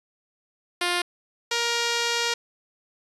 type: tone pair in turn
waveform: 5% pulse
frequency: 352.4 / 470.4 Hz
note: F4 / A#4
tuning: +16 / +16 cents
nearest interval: perfect fourth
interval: 500 cents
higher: second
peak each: -11 dBFS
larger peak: neither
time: 0.81-1.02 / 1.51-2.34 s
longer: second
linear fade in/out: 5 ms
effects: resampled to 24000 Hz + 8-bit